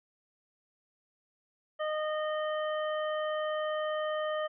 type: harmonic tone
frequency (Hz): 615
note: D#5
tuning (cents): -20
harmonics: 1 / 2 / 3 / 5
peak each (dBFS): -31 / -37 / -41 / -45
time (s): 1.79-4.48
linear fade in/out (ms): 20
effects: none